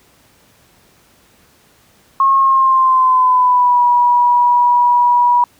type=tone with pitch glide; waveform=sine; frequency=1083 to 970.4 Hz; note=C#6 to B5; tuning=-41 to -31 cents; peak=-8 dBFS; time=2.2-5.44 s; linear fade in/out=2 ms; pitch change=-190 cents; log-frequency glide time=2.39-3.84 s; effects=pink hiss -51 dBFS RMS until 5.59 s + high-pass 60 Hz 12 dB/octave